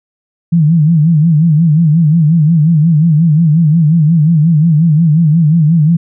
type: tone with vibrato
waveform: sine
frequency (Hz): 159.1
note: D#3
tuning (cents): +39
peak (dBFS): -5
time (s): 0.52-5.97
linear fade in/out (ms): 10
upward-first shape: sine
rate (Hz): 5.6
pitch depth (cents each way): 130
effects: none